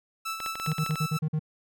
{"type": "tone with tremolo", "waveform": "sawtooth", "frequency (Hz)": 1318.5, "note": "E6", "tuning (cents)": 0, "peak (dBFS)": -26, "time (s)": [0.25, 1.19], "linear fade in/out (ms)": 10, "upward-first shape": "sine", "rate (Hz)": 5.5, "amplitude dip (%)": 55}
{"type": "clicks", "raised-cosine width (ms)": 0.3, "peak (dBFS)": -20, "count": 10, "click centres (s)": [0.403, 0.462, 0.555, 0.599, 0.663, 0.717, 0.783, 0.863, 0.909, 0.957]}
{"type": "tone bursts", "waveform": "triangle", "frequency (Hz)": 154.9, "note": "D#3", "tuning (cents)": -7, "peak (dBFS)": -22, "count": 7, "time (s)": [0.67, 1.394], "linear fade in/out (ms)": 10, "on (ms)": 64, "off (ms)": 46}
{"effects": []}